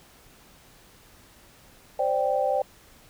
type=chord; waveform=sine; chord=C suspended second; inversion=none; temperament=equal; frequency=523.3 / 587.3 / 784 Hz; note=C5 / D5 / G5; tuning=0 / 0 / 0 cents; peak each=-26 dBFS; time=1.99-2.62 s; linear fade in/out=5 ms; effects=pink hiss -54 dBFS RMS until 3.09 s